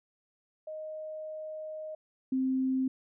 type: tone pair in turn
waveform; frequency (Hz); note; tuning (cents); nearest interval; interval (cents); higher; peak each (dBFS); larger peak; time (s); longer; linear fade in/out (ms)
sine; 622.3 / 261.6; D#5 / C4; 0 / 0; octave + minor third; 1500; first; -37 / -26; second; 0.67-1.95 / 2.32-2.88; first; 5
effects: none